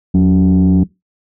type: tone with frequency modulation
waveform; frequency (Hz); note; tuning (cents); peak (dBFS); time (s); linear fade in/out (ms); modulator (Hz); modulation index
sine; 182.6; F#3; -23; -5; 0.14-0.84; 10; 98.8; 0.84
effects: noise-tail reverb RT60 0.2 s tail -22 dB re dry + tanh soft clip ceiling -5 dBFS